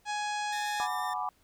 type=harmonic tone; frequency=835 Hz; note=G#5; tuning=9 cents sharp; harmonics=1 / 2 / 3 / 4 / 5 / 6 / 7 / 8 / 9 / 10; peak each=-32 / -38 / -42 / -44 / -46 / -48 / -49 / -50 / -51 / -52 dBFS; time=0.05-0.88 s; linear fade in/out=50 ms
type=tone with vibrato; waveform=sawtooth; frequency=1804 Hz; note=A6; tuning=43 cents sharp; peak=-36 dBFS; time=0.52-1.14 s; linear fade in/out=10 ms; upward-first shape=sine; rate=8 Hz; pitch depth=10 cents each way
type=chord; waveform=sine; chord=G# half-diminished seventh; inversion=third; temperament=equal with one note detuned; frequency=740 / 836.9 / 987.8 / 1174.7 Hz; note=F#5 / G#5 / B5 / D6; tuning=0 / +13 / 0 / 0 cents; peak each=-36 dBFS; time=0.8-1.29 s; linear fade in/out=0 ms
effects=pink hiss -67 dBFS RMS until 1.43 s